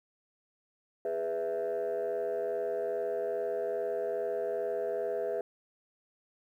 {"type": "chord", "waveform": "sine", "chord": "E major", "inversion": "first", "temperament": "just", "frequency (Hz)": [412, 494.4, 659.3], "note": ["G#4", "B4", "E5"], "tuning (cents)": [-14, 2, 0], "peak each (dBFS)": -33, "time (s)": [1.05, 5.41], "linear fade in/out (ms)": 2, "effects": ["tanh soft clip ceiling -26 dBFS", "11-bit"]}